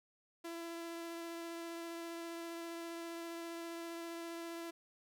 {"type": "tone with vibrato", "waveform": "sawtooth", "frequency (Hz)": 335.8, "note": "E4", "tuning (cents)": 32, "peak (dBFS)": -39, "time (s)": [0.44, 4.71], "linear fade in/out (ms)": 10, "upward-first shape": "triangle", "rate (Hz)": 15, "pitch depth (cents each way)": 11, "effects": []}